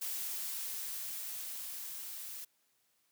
blue noise with level ramp, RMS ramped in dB -38 to -45 dBFS, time 0.01-2.45 s, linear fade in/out 10 ms, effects white hiss -75 dBFS RMS until 3.11 s + high-pass 80 Hz 12 dB/octave

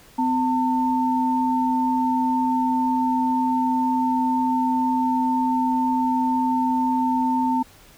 sine tone pair together, 255.4 / 899 Hz, C4 / A5, -42 / +37 cents, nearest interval octave + minor seventh, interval 2179 cents, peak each -21 dBFS, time 0.18-7.63 s, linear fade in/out 10 ms, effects pink hiss -50 dBFS RMS until 7.97 s

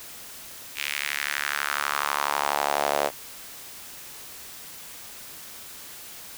sawtooth tone with high-pass filter sweep, 72.1 Hz, D2, 31 cents flat, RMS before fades -27 dBFS, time 0.75-3.11 s, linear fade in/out 50 ms, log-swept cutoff 2500 to 590 Hz, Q 2.6, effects white hiss -42 dBFS RMS until 6.37 s

